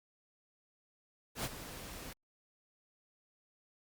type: noise with ADSR envelope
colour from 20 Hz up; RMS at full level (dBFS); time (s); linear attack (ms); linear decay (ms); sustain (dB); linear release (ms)
pink; -35; 1.35-2.13; 93; 38; -12; 4
effects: Opus 48 kbps